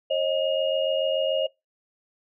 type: tone cluster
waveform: sine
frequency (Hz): 539 / 626 / 2855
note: C#5 / D#5 / F7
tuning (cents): -49 / +10 / +37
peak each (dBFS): -24 / -25 / -31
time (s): 0.1-1.47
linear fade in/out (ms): 10
effects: noise-tail reverb RT60 0.2 s tail -23 dB re dry